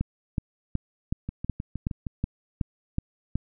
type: two click trains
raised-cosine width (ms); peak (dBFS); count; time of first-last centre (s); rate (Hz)
5; -19 / -13; 6 / 10; 1.29-2.068 / 0.01-3.356; 6.43 / 2.69
effects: none